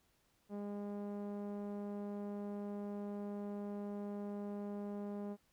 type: tone with low-pass filter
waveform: sawtooth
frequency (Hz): 204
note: G#3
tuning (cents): -31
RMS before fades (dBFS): -43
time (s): 0.49-5.37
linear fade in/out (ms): 50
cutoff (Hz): 690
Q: 0.96
effects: pink hiss -75 dBFS RMS until 5.52 s